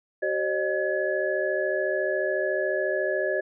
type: tone cluster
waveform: sine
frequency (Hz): 381.5 / 534 / 608 / 1696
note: G4 / C5 / D#5 / G#6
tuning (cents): -47 / +35 / -40 / +36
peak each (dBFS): -29 / -30 / -27 / -30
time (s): 0.22-3.41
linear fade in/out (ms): 10
effects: none